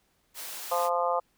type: high-pass noise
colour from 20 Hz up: white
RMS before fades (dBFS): -39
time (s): 0.34-0.9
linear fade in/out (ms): 50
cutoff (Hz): 430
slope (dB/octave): 12
type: harmonic tone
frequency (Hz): 173.9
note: F3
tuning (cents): -7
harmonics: 3 / 4 / 5 / 6 / 7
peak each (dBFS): -29 / -30 / -31 / -32 / -32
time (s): 0.71-1.2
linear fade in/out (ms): 10
effects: pink hiss -70 dBFS RMS until 1.37 s